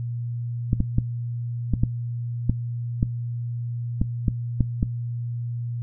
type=clicks; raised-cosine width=5 ms; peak=-7 dBFS; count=11; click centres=0.731 / 0.804 / 0.984 / 1.737 / 1.835 / 2.496 / 3.029 / 4.015 / 4.282 / 4.607 / 4.829 s; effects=noise-tail reverb RT60 0.2 s tail -20 dB re dry + added 119 Hz sine -26 dBFS peak until 5.82 s